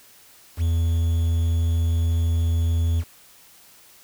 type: tone with quantisation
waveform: triangle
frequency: 83.2 Hz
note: E2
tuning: 17 cents sharp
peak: -16 dBFS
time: 0.57-3.04 s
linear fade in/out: 50 ms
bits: 7
effects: white hiss -51 dBFS RMS until 4.03 s